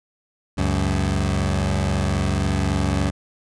20% pulse tone pair together, 70.8 / 94.51 Hz, C#2 / F#2, +37 / +37 cents, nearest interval perfect fourth, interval 500 cents, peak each -17 dBFS, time 0.57-3.11 s, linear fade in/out 20 ms, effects resampled to 22050 Hz

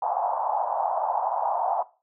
white band-pass noise, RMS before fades -26 dBFS, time 0.02-1.83 s, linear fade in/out 5 ms, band 690 to 920 Hz, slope 48 dB/octave, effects noise-tail reverb RT60 0.3 s tail -18 dB re dry

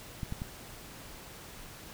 clicks, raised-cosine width 5 ms, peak -23 dBFS, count 3, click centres 0.232 / 0.324 / 0.419 s, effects pink hiss -48 dBFS RMS until 1.93 s

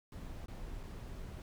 brown noise with dropouts, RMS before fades -45 dBFS, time 0.12-1.42 s, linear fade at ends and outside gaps 1 ms, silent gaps 0.46-0.482 / 0.832-0.835 s, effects none

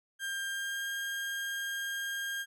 35% pulse tone with pitch glide, 1597 to 1610.9 Hz, G6 to G6, +32 to +47 cents, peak -32 dBFS, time 0.19-2.46 s, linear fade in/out 50 ms, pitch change +15 cents, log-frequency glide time 0.49-0.89 s, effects none

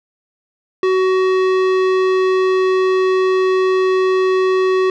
sine tone with tanh clipping, 374.8 Hz, F#4, 22 cents sharp, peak -14 dBFS, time 0.83-4.9 s, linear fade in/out 2 ms, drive 17 dB, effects none

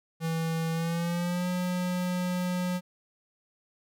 square tone with pitch glide, 163.4 to 180.26 Hz, E3 to F#3, -15 to -45 cents, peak -28 dBFS, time 0.2-2.81 s, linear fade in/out 50 ms, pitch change +170 cents, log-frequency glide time 0.72-1.48 s, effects none

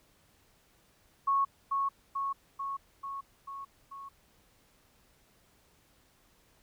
sine tone with echo, 1102 Hz, C#6, 11 cents flat, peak -24 dBFS, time 1.27-1.45 s, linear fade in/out 10 ms, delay 440 ms, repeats 6, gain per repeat -3 dB, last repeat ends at 4.09 s, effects pink hiss -66 dBFS RMS until 6.62 s

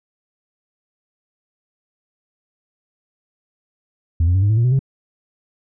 sine tone with pitch steps, 82.8 / 88.74 / 95.11 / 101.94 / 109.26 / 117.1 / 125.5 / 134.51 Hz, E2 / F2 / F#2 / G#2 / A2 / A#2 / B2 / C3, +8 / +28 / +48 / -32 / -12 / +8 / +28 / +48 cents, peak -10 dBFS, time 4.2-4.792 s, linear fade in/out 5 ms, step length 74 ms, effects tanh soft clip ceiling -11 dBFS

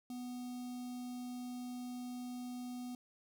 square tone with notch filter, 247.6 Hz, B3, 5 cents sharp, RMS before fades -44 dBFS, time 0.1-2.95 s, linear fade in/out 2 ms, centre 1700 Hz, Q 0.5, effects none

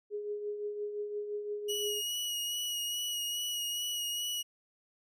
sine tone with tremolo, 415.3 Hz, G#4, in tune, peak -32 dBFS, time 0.1-2.02 s, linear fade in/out 50 ms, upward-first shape triangle, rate 5.8 Hz, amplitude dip 55%
sawtooth tone with vibrato, 2906 Hz, F#7, 32 cents flat, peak -30 dBFS, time 1.68-4.43 s, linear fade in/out 20 ms, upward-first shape sine, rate 2.4 Hz, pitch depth 21 cents each way
effects none

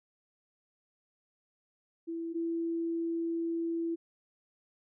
sine tone pair in turn, 332 / 333.2 Hz, E4 / E4, +12 / +19 cents, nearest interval unison, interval 7 cents, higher second, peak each -34 / -30 dBFS, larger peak second, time 2.07-2.34 / 2.34-3.96 s, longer second, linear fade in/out 20 ms, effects none

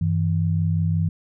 sine tone pair together, 96.33 / 162 Hz, G2 / E3, -30 / -30 cents, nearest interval major sixth, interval 900 cents, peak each -21 dBFS, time 0.01-1.09 s, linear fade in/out 5 ms, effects none

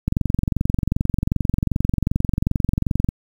click train, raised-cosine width 5 ms, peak -6 dBFS, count 69, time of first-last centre 0.08-3.089 s, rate 22.6 Hz, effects 7-bit

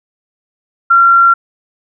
sine tone, 1372 Hz, F6, 31 cents flat, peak -4 dBFS, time 0.9-1.34 s, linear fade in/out 10 ms, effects none

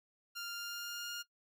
15% pulse tone with pitch glide, 1396.9 to 1414.8 Hz, F6 to F6, 0 to +22 cents, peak -34 dBFS, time 0.35-1.23 s, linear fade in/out 20 ms, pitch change +22 cents, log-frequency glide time 0.52-1.08 s, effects noise-tail reverb RT60 0.1 s tail -17 dB re dry

